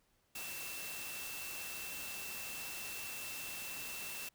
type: tone in noise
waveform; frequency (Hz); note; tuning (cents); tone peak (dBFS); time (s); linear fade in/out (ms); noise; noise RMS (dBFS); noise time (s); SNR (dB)
sine; 2677; E7; +26; -47; 0.35-4.29; 5; white; -45; 0.35-4.29; -5
effects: pink hiss -75 dBFS RMS until 4.34 s